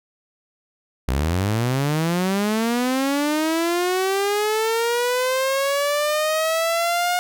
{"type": "linear sweep", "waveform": "sawtooth", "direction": "up", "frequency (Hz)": [60, 719], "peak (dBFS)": -15, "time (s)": [1.08, 7.19], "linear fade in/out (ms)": 0, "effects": []}